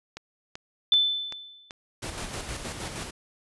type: click train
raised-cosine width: 0.2 ms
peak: -20 dBFS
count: 5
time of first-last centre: 0.17-1.708 s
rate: 2.6 Hz
type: tone with exponential decay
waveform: sine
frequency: 3520 Hz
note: A7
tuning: in tune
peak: -15 dBFS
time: 0.92-1.71 s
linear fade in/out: 2 ms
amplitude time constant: 170 ms
type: noise with tremolo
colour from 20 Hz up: pink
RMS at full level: -34 dBFS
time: 2.02-3.11 s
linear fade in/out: 10 ms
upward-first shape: square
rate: 6.4 Hz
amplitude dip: 40%
effects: resampled to 24000 Hz